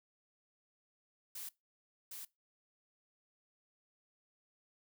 blue noise with echo, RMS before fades -45 dBFS, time 1.35-1.49 s, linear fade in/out 5 ms, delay 760 ms, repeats 1, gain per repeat -2 dB, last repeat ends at 2.25 s, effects noise-tail reverb RT60 0.2 s tail -21 dB re dry

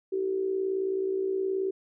sine tone with amplitude modulation, 382.9 Hz, G4, 41 cents flat, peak -23 dBFS, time 0.12-1.71 s, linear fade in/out 10 ms, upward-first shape sine, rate 58.9 Hz, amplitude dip 60%, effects none

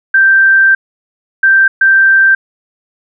sine tone bursts at uneven times, 1568 Hz, G6, in tune, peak -4 dBFS, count 3, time 0.14-0.75 / 1.43-1.68 / 1.81-2.35 s, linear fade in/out 5 ms, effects none

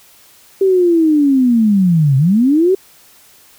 sine linear two-way sweep, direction down then up, 392 to 129.2 to 392 Hz, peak -8 dBFS, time 0.61-2.75 s, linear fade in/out 5 ms, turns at 2.17 s, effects white hiss -46 dBFS RMS until 3.58 s

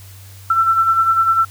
sine beating tone pair, 1331 / 1341 Hz, E6 / E6, +16 / +29 cents, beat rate 10 Hz, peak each -20 / -12 dBFS, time 0.5-1.45 s, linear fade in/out 5 ms, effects added 96 Hz sine -37 dBFS peak until 1.5 s + white hiss -44 dBFS RMS until 1.5 s

